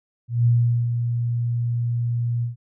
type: tone with ADSR envelope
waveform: sine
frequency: 118.9 Hz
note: A#2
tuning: 35 cents sharp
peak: -13 dBFS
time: 0.28-2.56 s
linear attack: 180 ms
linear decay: 420 ms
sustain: -7 dB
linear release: 130 ms
effects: none